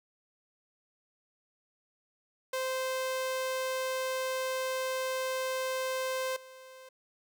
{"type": "tone with level steps", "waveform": "sawtooth", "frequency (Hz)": 520, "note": "C5", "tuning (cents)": -11, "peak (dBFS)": [-27, -45], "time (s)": [2.53, 6.89], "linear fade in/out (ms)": 5, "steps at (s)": 6.36, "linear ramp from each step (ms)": 5, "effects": []}